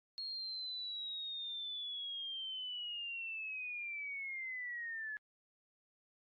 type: linear sweep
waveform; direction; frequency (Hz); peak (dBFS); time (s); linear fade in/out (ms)
sine; down; 4292 to 1699; -40; 0.18-5.17; 0
effects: AAC 32 kbps